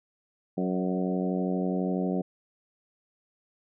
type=harmonic tone with a mistuned harmonic; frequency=92.2 Hz; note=F#2; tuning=6 cents flat; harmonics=2 / 3 / 4 / 5 / 6 / 7 / 8; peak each=-28 / -32 / -34 / -36 / -38 / -39 / -40 dBFS; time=0.57-2.22 s; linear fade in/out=10 ms; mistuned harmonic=6; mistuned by=+20 cents; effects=none